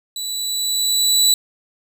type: tone with level ramp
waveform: 25% pulse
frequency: 3951 Hz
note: B7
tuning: in tune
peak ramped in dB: -21 to -7 dBFS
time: 0.16-1.34 s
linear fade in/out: 2 ms
effects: none